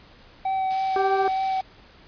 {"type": "tone with vibrato", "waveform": "triangle", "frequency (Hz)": 764, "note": "G5", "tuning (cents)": -45, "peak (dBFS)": -20, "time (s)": [0.45, 1.61], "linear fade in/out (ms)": 5, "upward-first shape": "sine", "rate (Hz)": 3.3, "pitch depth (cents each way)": 11}
{"type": "noise", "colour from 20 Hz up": "blue", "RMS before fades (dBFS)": -33, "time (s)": [0.7, 1.62], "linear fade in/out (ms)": 10}
{"type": "harmonic tone", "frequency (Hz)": 390.3, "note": "G4", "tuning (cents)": -8, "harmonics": [1, 2, 3, 4], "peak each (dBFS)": [-23, -28, -31, -33], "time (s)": [0.96, 1.28], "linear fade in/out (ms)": 2}
{"effects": ["pink hiss -51 dBFS RMS until 2.07 s", "resampled to 11025 Hz"]}